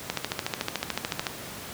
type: click train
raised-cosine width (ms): 0.2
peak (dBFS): -9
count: 17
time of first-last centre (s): 0.1-1.268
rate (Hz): 13.7
effects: pink hiss -39 dBFS RMS until 1.73 s + high-pass 100 Hz 12 dB/octave